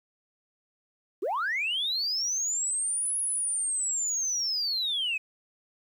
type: linear two-way sweep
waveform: sine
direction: up then down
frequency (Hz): 317.5 to 10548 to 2482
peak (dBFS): -25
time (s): 1.22-5.18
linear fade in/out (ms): 10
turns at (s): 3.19
effects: tanh soft clip ceiling -23 dBFS + 10-bit